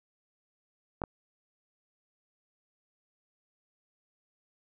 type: clicks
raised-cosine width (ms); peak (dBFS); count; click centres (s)
1; -19; 2; 1.018 / 1.038
effects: none